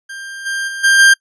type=tone with level steps; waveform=40% pulse; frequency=1589 Hz; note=G6; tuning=23 cents sharp; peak=-26 / -17 / -22 / -7 / -4 dBFS; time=0.09-1.14 s; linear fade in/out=10 ms; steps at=0.45 / 0.67 / 0.83 / 0.98 s; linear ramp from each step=20 ms; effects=noise-tail reverb RT60 0.1 s tail -26 dB re dry + resampled to 24000 Hz